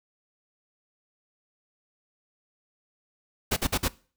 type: noise bursts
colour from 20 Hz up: pink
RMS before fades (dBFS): -25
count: 4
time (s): 3.51-3.884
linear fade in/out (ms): 10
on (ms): 56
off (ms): 50
effects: noise-tail reverb RT60 0.4 s tail -21 dB re dry